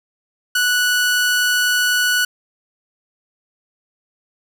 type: tone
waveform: sawtooth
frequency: 1476 Hz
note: F#6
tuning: 5 cents flat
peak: -11 dBFS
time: 0.55-2.25 s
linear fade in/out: 5 ms
effects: none